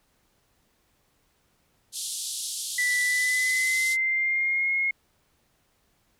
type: band-pass noise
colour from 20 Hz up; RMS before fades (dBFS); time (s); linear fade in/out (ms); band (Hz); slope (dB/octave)
white; -33; 1.92-3.97; 50; 3300 to 11000; 48
type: tone with pitch glide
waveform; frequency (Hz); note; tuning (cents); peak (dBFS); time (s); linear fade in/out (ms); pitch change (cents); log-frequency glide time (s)
sine; 1977 to 2156; B6 to C#7; +1 to -49; -22; 2.78-4.91; 5; +150; 3.02-4.71
effects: pink hiss -68 dBFS RMS until 6.19 s